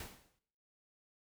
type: noise with exponential decay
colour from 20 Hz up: pink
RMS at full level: -44 dBFS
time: 0-0.39 s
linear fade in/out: 2 ms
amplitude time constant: 84 ms
effects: noise-tail reverb RT60 0.7 s tail -18 dB re dry